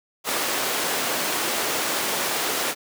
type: high-pass noise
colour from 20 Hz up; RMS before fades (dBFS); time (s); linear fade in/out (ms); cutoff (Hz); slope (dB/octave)
pink; -25; 0.24-2.75; 50; 390; 12
effects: none